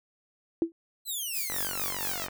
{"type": "tone with exponential decay", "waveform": "sine", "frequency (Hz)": 332.1, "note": "E4", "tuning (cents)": 13, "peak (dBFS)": -18, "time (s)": [0.62, 0.72], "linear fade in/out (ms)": 1, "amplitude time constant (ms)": 21}
{"type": "exponential sweep", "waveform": "5% pulse", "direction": "down", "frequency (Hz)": [4144, 587.3], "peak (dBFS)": -24, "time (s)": [1.05, 2.29], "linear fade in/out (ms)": 50}
{"type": "noise with tremolo", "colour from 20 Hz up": "violet", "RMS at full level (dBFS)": -32, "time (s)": [1.32, 2.28], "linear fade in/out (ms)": 50, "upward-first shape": "sine", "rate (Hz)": 4.3, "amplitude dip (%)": 55}
{"type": "click train", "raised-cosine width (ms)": 0.5, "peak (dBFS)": -21, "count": 38, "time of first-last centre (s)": [1.5, 2.284], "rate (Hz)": 47.2}
{"effects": []}